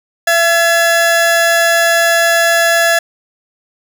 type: tone pair together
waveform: 40% pulse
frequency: 674 / 1698.4 Hz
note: E5 / G#6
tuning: +38 / +38 cents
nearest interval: octave + major third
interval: 1600 cents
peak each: -11 dBFS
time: 0.27-2.99 s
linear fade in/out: 5 ms
effects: none